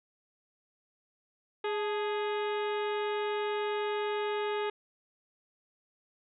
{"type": "harmonic tone with a mistuned harmonic", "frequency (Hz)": 415.3, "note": "G#4", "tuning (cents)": 0, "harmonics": [1, 2, 3, 4, 5, 6, 7, 8, 9], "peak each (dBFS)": [-31, -37, -41, -43, -45, -47, -48, -49, -50], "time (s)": [1.64, 4.7], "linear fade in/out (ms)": 5, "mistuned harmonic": 2, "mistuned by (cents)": 69, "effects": []}